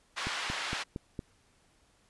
pink band-pass noise, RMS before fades -36 dBFS, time 0.16-0.84 s, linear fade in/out 20 ms, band 1100 to 4400 Hz, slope 12 dB/octave
click train, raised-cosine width 3 ms, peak -23 dBFS, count 5, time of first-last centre 0.27-1.192 s, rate 4.34 Hz
effects pink hiss -67 dBFS RMS until 2.09 s + resampled to 24000 Hz

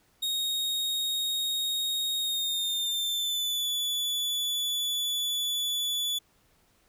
40% pulse tone with pitch glide, 3738 to 3448 Hz, A#7 to A7, +4 to -36 cents, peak -26 dBFS, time 0.22-6.19 s, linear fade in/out 10 ms, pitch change -140 cents, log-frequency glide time 2.19-3.7 s, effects pink hiss -66 dBFS RMS until 6.88 s

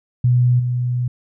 sine tone with level steps, 123.47 Hz, B2, in tune, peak -11 / -17 dBFS, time 0.24-1.08 s, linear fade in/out 5 ms, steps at 0.59 s, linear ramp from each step 10 ms, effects none

